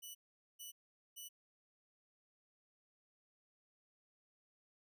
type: tone bursts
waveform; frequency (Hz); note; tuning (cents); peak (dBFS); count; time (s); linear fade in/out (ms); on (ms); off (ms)
10% pulse; 2967; F#7; +4; -40; 3; 0.02-1.29; 20; 130; 440
effects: none